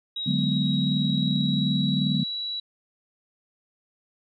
sine tone with pitch glide, 3823 to 3917 Hz, A#7 to B7, +43 to -15 cents, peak -28 dBFS, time 0.16-2.6 s, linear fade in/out 5 ms, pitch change +42 cents, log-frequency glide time 0.67-2.37 s
sine chord, G# half-diminished seventh, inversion second, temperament equal, 146.83 / 185 / 207.7 / 246.9 Hz, D3 / F#3 / G#3 / B3, 0 / 0 / 0 / 0 cents, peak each -26 / -26 / -27 / -28 dBFS, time 0.26-2.24 s, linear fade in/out 10 ms
effects tanh soft clip ceiling -10 dBFS

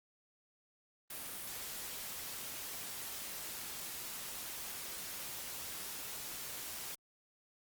white noise, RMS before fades -44 dBFS, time 1.1-6.95 s, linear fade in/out 5 ms, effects Opus 32 kbps

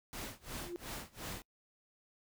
pink noise with tremolo, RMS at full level -42 dBFS, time 0.13-1.42 s, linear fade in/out 0 ms, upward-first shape sine, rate 2.8 Hz, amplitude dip 95%
sine tone with exponential growth, 349.2 Hz, F4, in tune, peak -35 dBFS, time 0.47-0.76 s, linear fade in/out 0 ms, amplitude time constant 61 ms
effects noise-tail reverb RT60 0.1 s tail -26 dB re dry

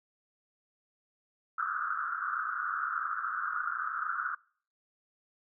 pink band-pass noise, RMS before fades -34 dBFS, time 1.58-4.35 s, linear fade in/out 5 ms, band 1200 to 1500 Hz, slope 96 dB/octave, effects noise-tail reverb RT60 0.5 s tail -25 dB re dry

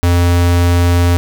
square tone, 87.2 Hz, F2, 2 cents flat, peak -9 dBFS, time 0.03-1.17 s, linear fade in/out 0 ms, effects none

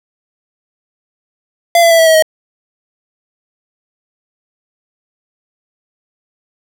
square tone with pitch steps, 684 / 673 / 662.2 / 651.6 / 641.2 / 630.9 Hz, F5 / E5 / E5 / E5 / E5 / D#5, -36 / +36 / +8 / -20 / -48 / +24 cents, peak -6 dBFS, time 1.75-2.224 s, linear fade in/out 2 ms, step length 79 ms, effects none

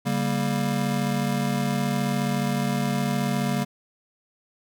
square chord, G diminished, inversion second, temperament just, 141.12 / 196 / 235.2 Hz, Db3 / G3 / Bb3, +31 / 0 / +16 cents, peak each -28 dBFS, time 0.05-3.65 s, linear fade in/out 20 ms, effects none

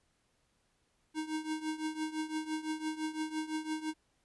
square tone with tremolo, 312.2 Hz, D#4, 6 cents sharp, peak -32 dBFS, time 1.14-3.94 s, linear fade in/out 50 ms, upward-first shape triangle, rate 5.9 Hz, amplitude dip 85%, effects pink hiss -75 dBFS RMS until 4.24 s + resampled to 24000 Hz

